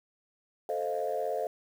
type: chord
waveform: sine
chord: F dominant seventh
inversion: first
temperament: equal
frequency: 440 / 523.3 / 622.3 / 698.5 Hz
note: A4 / C5 / Eb5 / F5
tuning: 0 / 0 / 0 / 0 cents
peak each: -34 dBFS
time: 0.69-1.47 s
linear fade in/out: 2 ms
effects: tanh soft clip ceiling -21 dBFS + 9-bit